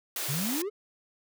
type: high-pass noise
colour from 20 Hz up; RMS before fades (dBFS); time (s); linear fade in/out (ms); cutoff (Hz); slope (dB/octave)
white; -33; 0.16-0.62; 2; 270; 48
type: exponential sweep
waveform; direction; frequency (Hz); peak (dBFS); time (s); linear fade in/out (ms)
triangle; up; 126.8 to 440.9; -28; 0.28-0.7; 20
effects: none